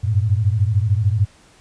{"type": "tone cluster", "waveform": "sine", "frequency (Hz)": [92.3, 99, 112.4], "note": ["F#2", "G2", "A2"], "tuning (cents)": [-4, 18, 37], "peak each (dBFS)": [-22, -18, -18], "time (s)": [0.03, 1.26], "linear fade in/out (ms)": 20, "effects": ["pink hiss -51 dBFS RMS until 1.6 s", "resampled to 22050 Hz"]}